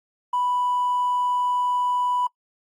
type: tone with hard clipping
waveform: triangle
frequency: 987.8 Hz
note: B5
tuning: in tune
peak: -20 dBFS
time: 0.33-2.27 s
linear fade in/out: 5 ms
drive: 2 dB
effects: noise-tail reverb RT60 0.1 s tail -23 dB re dry + AAC 64 kbps